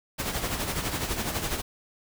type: noise with tremolo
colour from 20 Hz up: pink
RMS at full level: -28 dBFS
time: 0.18-1.62 s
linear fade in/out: 20 ms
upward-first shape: sine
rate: 12 Hz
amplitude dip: 55%
effects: none